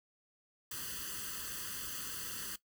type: noise with comb filter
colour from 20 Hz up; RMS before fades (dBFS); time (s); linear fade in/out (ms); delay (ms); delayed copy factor
white; -42; 0.71-2.56; 5; 0.65; +1
effects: noise-tail reverb RT60 0.1 s tail -17 dB re dry